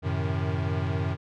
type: chord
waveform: square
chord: F# diminished seventh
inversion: none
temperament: equal with one note detuned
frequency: 92.5 / 109.56 / 130.81 / 155.56 Hz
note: F#2 / A2 / C3 / Eb3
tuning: 0 / -7 / 0 / 0 cents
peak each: -29 / -34 / -34 / -33 dBFS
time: 0.02-1.17 s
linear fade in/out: 50 ms
effects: low-pass 3000 Hz 12 dB/octave